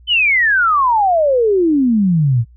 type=exponential sweep; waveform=sine; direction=down; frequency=3093 to 110 Hz; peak=-10 dBFS; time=0.07-2.45 s; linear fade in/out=50 ms; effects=added 60 Hz sine -41 dBFS peak until 2.56 s